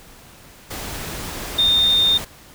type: tone in noise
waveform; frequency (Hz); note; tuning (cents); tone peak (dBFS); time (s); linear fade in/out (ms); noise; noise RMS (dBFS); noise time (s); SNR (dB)
sine; 3644; A#7; -40; -13; 1.58-2.18; 10; pink; -30; 0.7-2.25; +14
effects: pink hiss -45 dBFS RMS until 2.54 s